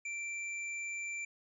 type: tone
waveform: square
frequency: 2349 Hz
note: D7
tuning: in tune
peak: -38 dBFS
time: 0.05-1.25 s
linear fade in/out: 5 ms
effects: resampled to 22050 Hz